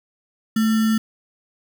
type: tone with sample-and-hold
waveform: sine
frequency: 220 Hz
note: A3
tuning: in tune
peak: -15 dBFS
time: 0.56-0.98 s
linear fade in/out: 5 ms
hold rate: 1575 Hz
effects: none